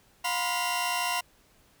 sawtooth tone cluster, 711 / 970 / 1030 / 2770 Hz, F5 / B5 / C6 / F7, +31 / -31 / -28 / -15 cents, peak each -29 dBFS, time 0.24-1.21 s, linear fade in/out 10 ms, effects pink hiss -62 dBFS RMS until 1.8 s

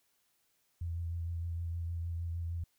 sine tone with vibrato, 84.5 Hz, E2, 43 cents sharp, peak -34 dBFS, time 0.81-2.64 s, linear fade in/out 5 ms, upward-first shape triangle, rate 6.5 Hz, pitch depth 28 cents each way, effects white hiss -75 dBFS RMS until 2.78 s

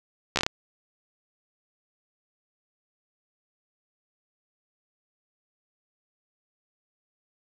slowing click train, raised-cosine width 0.2 ms, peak -6 dBFS, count 6, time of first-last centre 0.36-0.465 s, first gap 13 ms, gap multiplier 1.24, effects none

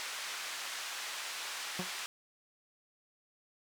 pink band-pass noise, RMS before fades -41 dBFS, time 0-2.06 s, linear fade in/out 0 ms, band 1300 to 7900 Hz, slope 12 dB/octave
sawtooth tone with exponential decay, 182.5 Hz, F#3, 24 cents flat, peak -29 dBFS, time 1.79-1.9 s, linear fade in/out 5 ms, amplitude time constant 23 ms
effects none

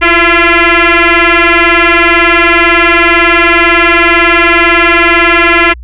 sine tone with frequency modulation, 350 Hz, F4, 4 cents sharp, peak -3 dBFS, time 0.01-5.74 s, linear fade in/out 20 ms, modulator 341 Hz, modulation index 7.3, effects added 60 Hz sine -24 dBFS peak until 5.83 s + resampled to 8000 Hz

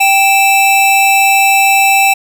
square tone pair together, 784 / 2637 Hz, G5 / E7, 0 / 0 cents, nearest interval octave + major sixth, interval 2100 cents, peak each -10 dBFS, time 0-2.14 s, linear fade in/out 10 ms, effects none

